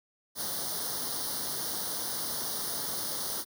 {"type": "noise with comb filter", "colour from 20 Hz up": "white", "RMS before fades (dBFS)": -34, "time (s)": [0.35, 3.45], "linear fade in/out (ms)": 50, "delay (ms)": 0.2, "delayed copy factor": 0.95, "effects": ["high-pass 100 Hz 12 dB/octave"]}